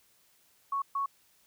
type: tone bursts at uneven times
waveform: sine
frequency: 1108.7 Hz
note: C#6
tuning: in tune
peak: -28 dBFS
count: 2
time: 0.72-0.82 / 0.95-1.06 s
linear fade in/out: 5 ms
effects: white hiss -66 dBFS RMS until 1.46 s